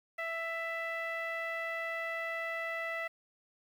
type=tone with low-pass filter; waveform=sawtooth; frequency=662 Hz; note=E5; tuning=7 cents sharp; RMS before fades=-37 dBFS; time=0.18-3.08 s; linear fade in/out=10 ms; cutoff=2200 Hz; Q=7.4; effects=10-bit